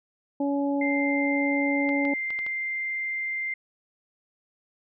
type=harmonic tone; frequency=281.8 Hz; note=C#4; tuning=29 cents sharp; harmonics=1 / 2 / 3; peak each=-24 / -30 / -34 dBFS; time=0.4-2.14 s; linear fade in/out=5 ms
type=tone; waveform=sine; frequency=2093 Hz; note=C7; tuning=in tune; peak=-27 dBFS; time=0.81-3.54 s; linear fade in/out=5 ms
type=clicks; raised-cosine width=0.3 ms; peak=-25 dBFS; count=5; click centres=1.891 / 2.052 / 2.305 / 2.39 / 2.465 s
effects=none